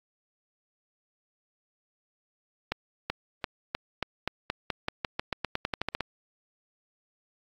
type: accelerating click train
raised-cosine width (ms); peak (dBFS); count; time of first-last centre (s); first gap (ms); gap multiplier
0.3; -12; 20; 2.72-6.007; 380; 0.9
effects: AAC 48 kbps